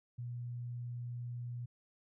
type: tone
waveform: sine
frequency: 121 Hz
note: B2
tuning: 35 cents flat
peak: -39 dBFS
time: 0.18-1.66 s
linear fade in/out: 10 ms
effects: none